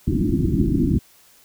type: low-pass noise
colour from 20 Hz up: white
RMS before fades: -19 dBFS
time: 0.07-0.99 s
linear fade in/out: 10 ms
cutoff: 350 Hz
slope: 96 dB/octave
effects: white hiss -53 dBFS RMS until 1.44 s